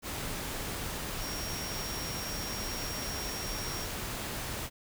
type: tone in noise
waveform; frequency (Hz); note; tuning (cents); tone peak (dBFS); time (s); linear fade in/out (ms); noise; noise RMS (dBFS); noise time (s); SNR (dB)
sine; 5588; F8; 0; -40; 1.19-3.88; 50; pink; -37; 0.02-4.7; -6
effects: none